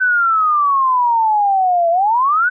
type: exponential two-way sweep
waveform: sine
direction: down then up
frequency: 1528 to 665 to 1528 Hz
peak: -11 dBFS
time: 0-2.5 s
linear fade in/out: 20 ms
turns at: 1.9 s
effects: none